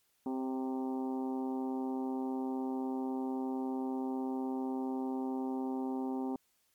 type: harmonic tone with a mistuned harmonic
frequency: 130.81 Hz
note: C3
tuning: in tune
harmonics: 2 / 3 / 4 / 5 / 6 / 7 / 8 / 9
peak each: -34 / -41 / -49 / -54 / -44 / -48 / -58 / -59 dBFS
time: 0.26-6.36 s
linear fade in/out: 2 ms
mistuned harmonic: 4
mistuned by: +27 cents
effects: white hiss -74 dBFS RMS until 6.74 s + MP3 96 kbps